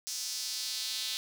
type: tone with high-pass filter sweep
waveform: square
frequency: 117.8 Hz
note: A#2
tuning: 19 cents sharp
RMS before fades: -36 dBFS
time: 0.07-1.17 s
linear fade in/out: 0 ms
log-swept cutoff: 5700 to 3800 Hz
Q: 2.7
effects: none